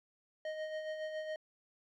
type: tone with tremolo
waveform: square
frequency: 622.3 Hz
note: D#5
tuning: in tune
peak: -37 dBFS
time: 0.45-1.36 s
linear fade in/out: 2 ms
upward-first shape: sine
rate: 7.2 Hz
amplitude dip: 45%
effects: low-pass 3000 Hz 12 dB/octave + 13-bit